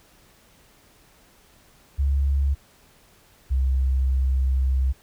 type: tone pair in turn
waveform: sine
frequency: 69.3 / 65.62 Hz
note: C#2 / C2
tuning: 0 / +6 cents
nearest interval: minor second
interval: 94 cents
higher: first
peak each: -18 dBFS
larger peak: neither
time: 1.98-2.55 / 3.5-4.93 s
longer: second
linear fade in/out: 20 ms
effects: pink hiss -56 dBFS RMS until 5.02 s